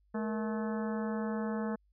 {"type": "harmonic tone with a mistuned harmonic", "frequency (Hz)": 216, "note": "A3", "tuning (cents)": -32, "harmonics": [1, 2, 3, 4, 5, 6, 7, 8], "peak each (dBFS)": [-33, -39, -43, -45, -47, -49, -50, -51], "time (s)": [0.14, 1.76], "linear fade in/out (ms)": 10, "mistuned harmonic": 2, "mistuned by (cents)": 130, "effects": ["added 50 Hz sine -66 dBFS peak until 1.92 s"]}